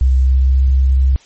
sine tone with pitch glide, 64.8 to 65.97 Hz, C2 to C2, -16 to +15 cents, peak -8 dBFS, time 0.01-1.16 s, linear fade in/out 0 ms, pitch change +31 cents, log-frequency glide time 0.12-0.59 s, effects white hiss -47 dBFS RMS until 1.25 s + MP3 32 kbps

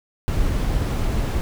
brown noise, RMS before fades -21 dBFS, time 0.28-1.41 s, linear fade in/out 0 ms, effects none

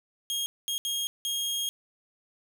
sawtooth tone bursts at uneven times, 3253 Hz, G#7, 37 cents flat, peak -25 dBFS, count 4, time 0.3-0.46 / 0.68-0.78 / 0.85-1.07 / 1.25-1.69 s, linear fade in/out 0 ms, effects none

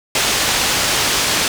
white low-pass noise, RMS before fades -17 dBFS, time 0.15-1.48 s, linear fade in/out 2 ms, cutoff 6200 Hz, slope 12 dB/octave, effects none

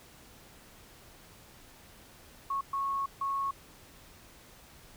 sine tone bursts at uneven times, 1100 Hz, C#6, 14 cents flat, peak -29 dBFS, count 3, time 2.5-2.61 / 2.73-3.06 / 3.21-3.51 s, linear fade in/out 5 ms, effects pink hiss -55 dBFS RMS until 4.96 s

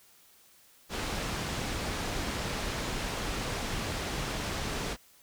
pink low-pass noise, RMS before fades -34 dBFS, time 0.89-4.97 s, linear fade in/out 50 ms, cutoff 6800 Hz, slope 12 dB/octave, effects white hiss -60 dBFS RMS until 5.22 s

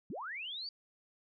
sine linear sweep, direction up, 132.1 to 4699 Hz, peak -39 dBFS, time 0.1-0.69 s, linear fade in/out 2 ms, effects none

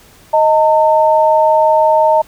sine tone pair together, 625.8 / 900 Hz, D#5 / A5, +10 / +39 cents, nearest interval tritone, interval 629 cents, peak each -10 dBFS, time 0.33-2.22 s, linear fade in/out 10 ms, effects pink hiss -44 dBFS RMS until 2.27 s

